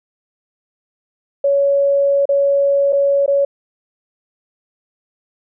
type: tone with dropouts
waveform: sine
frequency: 560 Hz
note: C#5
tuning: 18 cents sharp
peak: -11 dBFS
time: 1.44-3.45 s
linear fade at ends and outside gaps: 5 ms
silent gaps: 2.255-2.29 / 2.925-2.929 / 3.262-3.278 s
effects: none